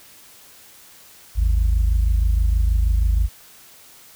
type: tone pair together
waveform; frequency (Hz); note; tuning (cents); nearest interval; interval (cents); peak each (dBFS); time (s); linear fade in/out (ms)
sine; 52.69 / 79; G#1 / D#2; +26 / +27; perfect fifth; 701; -14 / -20; 1.35-3.29; 50
effects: tanh soft clip ceiling -11 dBFS + white hiss -47 dBFS RMS until 4.15 s